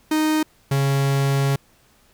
45% pulse tone pair in turn, 310 / 138.09 Hz, D#4 / C#3, -6 / -6 cents, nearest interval octave + major second, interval 1400 cents, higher first, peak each -17 dBFS, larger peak neither, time 0.11-0.43 / 0.71-1.56 s, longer second, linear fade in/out 5 ms, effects pink hiss -57 dBFS RMS until 2.13 s

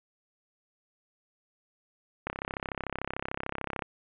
click train, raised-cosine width 0.5 ms, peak -17 dBFS, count 53, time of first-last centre 2.27-3.822 s, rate 33.5 Hz, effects resampled to 8000 Hz + 9-bit

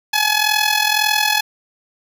10% pulse tone with amplitude modulation, 849 Hz, G#5, 38 cents sharp, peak -3 dBFS, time 0.13-1.41 s, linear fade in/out 10 ms, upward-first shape sine, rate 41.9 Hz, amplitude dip 70%, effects none

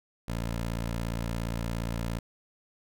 15% pulse tone, 57.2 Hz, A#1, 32 cents flat, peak -24 dBFS, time 0.28-2.19 s, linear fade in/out 5 ms, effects none

